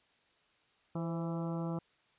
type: harmonic tone with a mistuned harmonic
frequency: 166.2 Hz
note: E3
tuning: 15 cents sharp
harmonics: 1 / 2 / 3 / 4 / 5 / 6 / 7 / 8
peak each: -35 / -41 / -45 / -47 / -49 / -51 / -52 / -53 dBFS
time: 0.95-1.79 s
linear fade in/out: 5 ms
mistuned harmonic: 3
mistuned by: +54 cents
effects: white hiss -70 dBFS RMS until 2.18 s + resampled to 8000 Hz